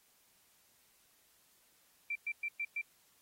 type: tone bursts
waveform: sine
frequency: 2349 Hz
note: D7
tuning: in tune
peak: -34 dBFS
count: 5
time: 2.1-2.815 s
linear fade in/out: 5 ms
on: 55 ms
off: 110 ms
effects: white hiss -69 dBFS RMS until 3.21 s + AAC 48 kbps